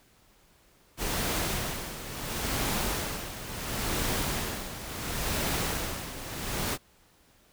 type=noise with tremolo; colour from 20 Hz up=pink; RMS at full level=-29 dBFS; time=0.97-6.78 s; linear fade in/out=50 ms; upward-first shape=sine; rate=0.72 Hz; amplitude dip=70%; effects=pink hiss -62 dBFS RMS until 7.52 s